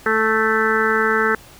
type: harmonic tone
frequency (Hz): 220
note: A3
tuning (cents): 0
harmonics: 1 / 2 / 4 / 5 / 6 / 7 / 8 / 9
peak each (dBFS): -26 / -20 / -27 / -29 / -21 / -21 / -23 / -28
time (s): 0.06-1.35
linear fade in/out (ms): 2
effects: pink hiss -44 dBFS RMS until 1.59 s